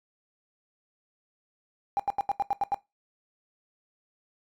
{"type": "tone bursts", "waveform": "triangle", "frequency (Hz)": 803, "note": "G5", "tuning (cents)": 41, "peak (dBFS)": -19, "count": 8, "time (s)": [1.97, 2.744], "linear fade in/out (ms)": 0, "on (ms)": 25, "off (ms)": 82, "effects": ["noise-tail reverb RT60 0.2 s tail -21 dB re dry", "tanh soft clip ceiling -20 dBFS"]}